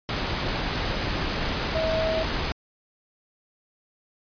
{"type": "tone in noise", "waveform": "sine", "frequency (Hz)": 642, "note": "E5", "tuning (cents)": -46, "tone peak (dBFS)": -24, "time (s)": [1.75, 2.23], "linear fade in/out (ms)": 0, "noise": "pink", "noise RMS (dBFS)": -27, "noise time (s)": [0.09, 2.52], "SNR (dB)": 0, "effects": ["resampled to 11025 Hz"]}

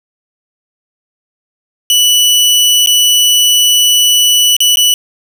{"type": "tone with dropouts", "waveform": "sawtooth", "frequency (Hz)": 2960, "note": "F#7", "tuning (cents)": 0, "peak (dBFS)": -3, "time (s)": [1.9, 4.94], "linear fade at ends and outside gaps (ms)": 1, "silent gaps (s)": [[2.861, 2.872], [4.566, 4.604], [4.758, 4.771]], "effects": []}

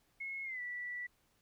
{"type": "tone with pitch glide", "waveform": "sine", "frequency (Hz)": [2174, 1959.3], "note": ["C#7", "B6"], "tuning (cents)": [-34, -14], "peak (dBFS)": -39, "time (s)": [0.2, 1.07], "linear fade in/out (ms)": 10, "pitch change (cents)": -180, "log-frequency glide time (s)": [0.44, 0.61], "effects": ["pink hiss -74 dBFS RMS until 1.41 s"]}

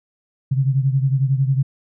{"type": "beating tone pair", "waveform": "sine", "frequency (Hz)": [132.6, 143.6], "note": ["C3", "D3"], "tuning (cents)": [23, -39], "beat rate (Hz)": 11, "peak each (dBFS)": [-16, -21], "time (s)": [0.51, 1.63], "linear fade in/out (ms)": 10, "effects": []}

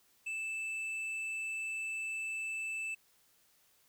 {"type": "tone with hard clipping", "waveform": "sine", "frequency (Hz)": 2637, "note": "E7", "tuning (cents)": 0, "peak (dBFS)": -37, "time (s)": [0.26, 2.95], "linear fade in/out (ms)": 10, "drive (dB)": 5, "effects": ["white hiss -69 dBFS RMS until 3.88 s"]}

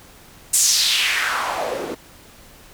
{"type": "noise with band-pass filter sweep", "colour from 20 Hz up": "white", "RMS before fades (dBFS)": -20, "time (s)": [0.53, 1.95], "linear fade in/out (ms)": 10, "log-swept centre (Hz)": [8400, 320], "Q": 2.8, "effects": ["pink hiss -46 dBFS RMS until 2.73 s"]}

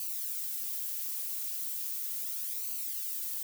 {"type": "noise with flanger", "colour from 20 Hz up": "violet", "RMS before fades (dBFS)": -36, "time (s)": [0, 3.43], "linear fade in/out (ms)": 2, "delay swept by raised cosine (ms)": [0.56, 3.86], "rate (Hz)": 0.37, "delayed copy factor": -0.65, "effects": []}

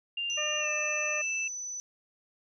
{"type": "tone with pitch glide", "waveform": "sine", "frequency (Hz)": [2794, 2645], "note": ["F7", "E7"], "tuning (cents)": [0, 5], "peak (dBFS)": -30, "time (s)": [0.17, 1.48], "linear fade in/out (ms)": 5, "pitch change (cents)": -95, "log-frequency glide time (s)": [0.59, 0.68]}
{"type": "tone", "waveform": "sine", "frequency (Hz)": 5990, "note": "F#8", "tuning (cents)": 20, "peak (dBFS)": -35, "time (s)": [0.3, 1.8], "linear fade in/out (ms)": 0}
{"type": "harmonic tone", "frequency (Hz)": 604, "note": "D5", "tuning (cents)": 48, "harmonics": [1, 2, 3, 4], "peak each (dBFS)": [-36, -40, -39, -41], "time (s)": [0.37, 1.22], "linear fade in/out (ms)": 10}
{"effects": []}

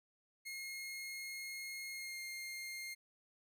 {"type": "tone with pitch glide", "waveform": "sawtooth", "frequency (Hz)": [2150, 2122], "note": ["C7", "C7"], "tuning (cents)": [47, 24], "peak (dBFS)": -40, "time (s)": [0.45, 2.95], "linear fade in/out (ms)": 20, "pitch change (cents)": -23, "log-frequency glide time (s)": [1.9, 2.2], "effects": []}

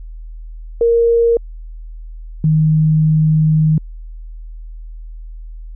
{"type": "tone pair in turn", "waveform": "sine", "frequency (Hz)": [466.2, 156], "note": ["A#4", "D#3"], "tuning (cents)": [0, 5], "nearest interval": "octave + perfect fifth", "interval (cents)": 1895, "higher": "first", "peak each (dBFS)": -9, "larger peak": "neither", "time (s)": [[0.81, 1.37], [2.44, 3.78]], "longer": "second", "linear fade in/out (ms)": 2, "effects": ["added 40 Hz sine -28 dBFS peak until 5.75 s"]}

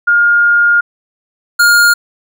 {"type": "tone pair in turn", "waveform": ["sine", "square"], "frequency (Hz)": [1417, 1417], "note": ["F6", "F6"], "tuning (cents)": [25, 25], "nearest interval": "unison", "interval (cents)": 0, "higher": "neither", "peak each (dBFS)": -6, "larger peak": "neither", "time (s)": [[0.07, 0.81], [1.59, 1.94]], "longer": "first", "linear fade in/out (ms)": 10, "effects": []}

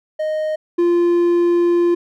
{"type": "tone pair in turn", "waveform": "triangle", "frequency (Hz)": [620, 346.6], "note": ["D#5", "F4"], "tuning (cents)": [-6, -13], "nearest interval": "minor seventh", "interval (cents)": 1007, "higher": "first", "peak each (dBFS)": [-16, -10], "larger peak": "second", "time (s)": [[0.19, 0.56], [0.78, 1.95]], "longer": "second", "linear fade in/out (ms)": 10, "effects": []}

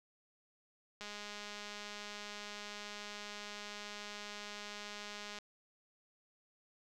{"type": "click train", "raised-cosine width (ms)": 0.2, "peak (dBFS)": -29, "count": 907, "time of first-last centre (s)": [1.01, 5.387], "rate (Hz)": 207, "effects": []}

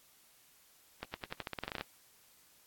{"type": "accelerating click train", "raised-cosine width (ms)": 0.3, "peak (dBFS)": -21, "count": 14, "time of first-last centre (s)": [1.03, 1.81], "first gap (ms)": 110, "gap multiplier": 0.89, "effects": ["white hiss -64 dBFS RMS until 2.66 s", "AAC 64 kbps"]}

